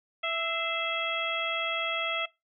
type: harmonic tone with a mistuned harmonic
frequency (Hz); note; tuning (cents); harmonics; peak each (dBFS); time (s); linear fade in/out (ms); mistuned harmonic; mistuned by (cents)
659; E5; -1; 1 / 2 / 3 / 4 / 5; -34 / -34 / -34 / -34 / -34; 0.23-2.26; 10; 3; +71
effects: noise-tail reverb RT60 0.2 s tail -20 dB re dry